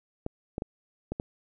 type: clicks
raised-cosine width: 2 ms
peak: -18 dBFS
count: 5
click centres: 0.264 / 0.581 / 0.621 / 1.12 / 1.199 s
effects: none